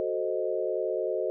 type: chord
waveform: sine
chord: F# diminished seventh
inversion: none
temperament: equal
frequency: 370 / 440 / 523.3 / 622.3 Hz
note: F#4 / A4 / C5 / Eb5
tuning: 0 / 0 / 0 / 0 cents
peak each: -32 dBFS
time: 0-1.3 s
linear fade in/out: 0 ms
effects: none